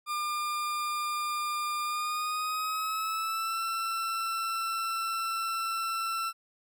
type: tone with pitch glide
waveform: 40% pulse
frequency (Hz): 1202 to 1341.4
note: D6 to E6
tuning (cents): +40 to +30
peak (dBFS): -29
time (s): 0.06-6.33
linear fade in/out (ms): 50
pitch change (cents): +190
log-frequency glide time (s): 1.82-3.61
effects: none